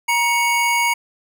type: tone pair together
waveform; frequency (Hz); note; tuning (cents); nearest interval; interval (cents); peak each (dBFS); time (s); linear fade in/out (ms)
square; 946.6 / 2223; A#5 / C#7; +26 / +4; octave + minor third; 1478; -19; 0.08-0.94; 10
effects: none